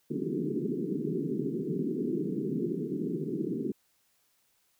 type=band-pass noise; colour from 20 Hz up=white; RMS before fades=-32 dBFS; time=0.1-3.72 s; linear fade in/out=10 ms; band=140 to 420 Hz; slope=96 dB/octave; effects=white hiss -71 dBFS RMS until 4.79 s